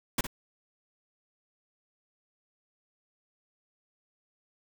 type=noise with echo; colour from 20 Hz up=pink; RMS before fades=-27 dBFS; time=0.18-0.21 s; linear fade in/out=5 ms; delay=59 ms; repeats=1; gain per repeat=-10 dB; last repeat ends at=0.269 s; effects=none